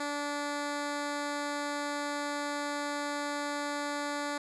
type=tone; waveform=10% pulse; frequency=290 Hz; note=D4; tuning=22 cents flat; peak=-24 dBFS; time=0-4.38 s; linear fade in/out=5 ms; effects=resampled to 22050 Hz